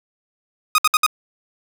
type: tone bursts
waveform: sawtooth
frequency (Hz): 1245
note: D#6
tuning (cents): +1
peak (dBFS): -8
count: 4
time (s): 0.75-1.064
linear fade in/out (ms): 2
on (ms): 32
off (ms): 62
effects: none